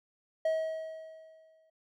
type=tone with exponential decay; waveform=triangle; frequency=639 Hz; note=D#5; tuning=46 cents sharp; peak=-23 dBFS; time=0.45-1.7 s; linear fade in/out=5 ms; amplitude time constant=270 ms; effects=none